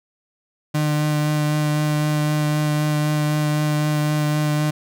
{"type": "tone with vibrato", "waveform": "35% pulse", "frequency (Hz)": 150.7, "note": "D3", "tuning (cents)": 45, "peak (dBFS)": -16, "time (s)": [0.74, 4.71], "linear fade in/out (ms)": 10, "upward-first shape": "triangle", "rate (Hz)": 3.9, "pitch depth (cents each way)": 14, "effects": []}